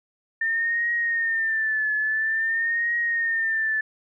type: tone with vibrato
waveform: sine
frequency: 1800 Hz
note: A6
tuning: 39 cents sharp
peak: -21 dBFS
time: 0.41-3.81 s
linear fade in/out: 5 ms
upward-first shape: triangle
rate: 0.49 Hz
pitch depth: 85 cents each way
effects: none